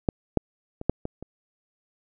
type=clicks; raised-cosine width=2 ms; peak=-8 / -6 / -21 / -6 / -17 / -24 dBFS; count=6; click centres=0.088 / 0.373 / 0.814 / 0.896 / 1.054 / 1.226 s; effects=none